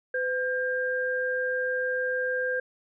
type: tone pair together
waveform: sine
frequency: 506.6 / 1600 Hz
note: B4 / G6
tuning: +44 / +35 cents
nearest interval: octave + minor sixth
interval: 1991 cents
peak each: -28 dBFS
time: 0.14-2.6 s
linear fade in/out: 5 ms
effects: none